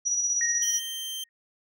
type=tone with tremolo; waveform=sine; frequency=5830 Hz; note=F#8; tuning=26 cents flat; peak=-22 dBFS; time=0.05-0.8 s; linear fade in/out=20 ms; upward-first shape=square; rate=16 Hz; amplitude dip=35%
type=tone with exponential decay; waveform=sine; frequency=1864.7 Hz; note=A#6; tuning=in tune; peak=-26 dBFS; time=0.41-1.29 s; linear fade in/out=1 ms; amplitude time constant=190 ms
type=tone; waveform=sawtooth; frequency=3136 Hz; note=G7; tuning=in tune; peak=-29 dBFS; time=0.62-1.24 s; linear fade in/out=5 ms
effects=none